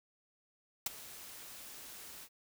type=noise with ADSR envelope; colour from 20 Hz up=white; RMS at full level=-31 dBFS; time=0.86-2.29 s; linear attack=5 ms; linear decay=15 ms; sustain=-19 dB; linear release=61 ms; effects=none